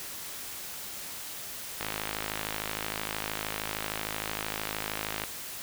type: click train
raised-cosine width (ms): 0.3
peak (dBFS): -15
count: 183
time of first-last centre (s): 1.81-5.237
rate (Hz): 53.1
effects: white hiss -40 dBFS RMS until 5.62 s